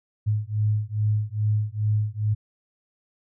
sine beating tone pair, 105.1 / 107.5 Hz, G#2 / A2, +21 / -40 cents, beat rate 2.4 Hz, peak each -24 / -24 dBFS, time 0.26-2.35 s, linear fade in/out 20 ms, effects none

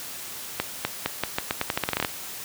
accelerating click train, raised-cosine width 0.3 ms, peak -7 dBFS, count 16, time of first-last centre 0.6-2.048 s, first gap 250 ms, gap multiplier 0.84, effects white hiss -37 dBFS RMS until 2.44 s + high-pass 60 Hz 12 dB/octave

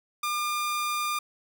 sawtooth tone, 1203 Hz, D6, 41 cents sharp, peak -23 dBFS, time 0.23-1.19 s, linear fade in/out 5 ms, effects none

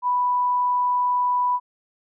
sine tone, 987.8 Hz, B5, in tune, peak -18 dBFS, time 0.02-1.6 s, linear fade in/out 50 ms, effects none

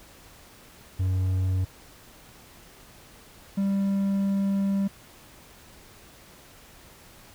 triangle tone pair in turn, 93.3 / 196.9 Hz, F#2 / G3, +15 / +8 cents, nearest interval octave + minor second, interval 1293 cents, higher second, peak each -20 dBFS, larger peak neither, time 0.99-1.65 / 3.57-4.88 s, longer second, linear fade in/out 10 ms, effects pink hiss -51 dBFS RMS until 7.34 s

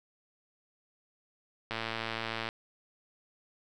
click train, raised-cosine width 0.3 ms, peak -18 dBFS, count 89, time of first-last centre 1.71-2.489 s, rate 113 Hz, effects none

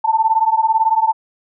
sine beating tone pair, 880 / 898 Hz, A5 / A5, 0 / +35 cents, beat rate 18 Hz, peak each -15 dBFS, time 0.04-1.13 s, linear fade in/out 10 ms, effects none

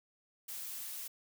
blue noise, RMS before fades -43 dBFS, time 0.48-1.08 s, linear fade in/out 10 ms, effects none

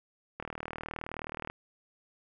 click train, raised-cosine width 0.5 ms, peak -22 dBFS, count 44, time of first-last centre 0.4-1.5 s, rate 39.1 Hz, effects none

